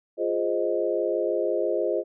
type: chord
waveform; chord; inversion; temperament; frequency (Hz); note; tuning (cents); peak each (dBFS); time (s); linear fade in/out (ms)
sine; F minor seventh; none; equal; 349.2 / 415.3 / 523.3 / 622.3; F4 / Ab4 / C5 / Eb5; 0 / 0 / 0 / 0; -28; 0.17-2.04; 50
effects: none